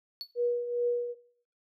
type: tone with exponential decay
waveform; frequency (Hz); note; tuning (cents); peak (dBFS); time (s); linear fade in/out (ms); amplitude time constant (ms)
triangle; 4435; C#8; 0; -31; 0.21-0.32; 0; 22
type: tone with tremolo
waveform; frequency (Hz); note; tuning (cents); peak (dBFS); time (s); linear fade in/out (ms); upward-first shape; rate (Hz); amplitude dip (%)
sine; 482.1; B4; -42; -24; 0.35-1.15; 50; triangle; 2.4; 65
effects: noise-tail reverb RT60 0.6 s tail -20 dB re dry